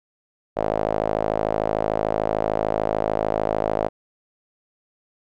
sawtooth tone with band-pass filter, 53.4 Hz, G#1, 49 cents sharp, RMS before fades -23 dBFS, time 0.56-3.89 s, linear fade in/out 20 ms, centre 620 Hz, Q 3.2, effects none

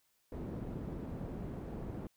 white low-pass noise, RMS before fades -42 dBFS, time 0.32-2.07 s, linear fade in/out 2 ms, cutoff 280 Hz, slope 12 dB/octave, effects white hiss -75 dBFS RMS until 2.16 s

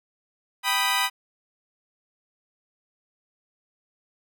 15% pulse chord, G augmented, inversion none, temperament equal, 784 / 987.8 / 1244.5 Hz, G5 / B5 / D#6, 0 / 0 / 0 cents, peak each -22 / -17 / -21 dBFS, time 0.63-1.1 s, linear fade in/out 50 ms, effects none

